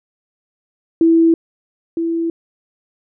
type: tone pair in turn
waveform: sine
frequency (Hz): 329.6 / 332.3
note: E4 / E4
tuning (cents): 0 / +14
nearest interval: unison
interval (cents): 14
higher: second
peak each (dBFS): -8 / -16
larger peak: first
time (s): 1.01-1.34 / 1.97-2.3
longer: neither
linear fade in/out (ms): 2
effects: none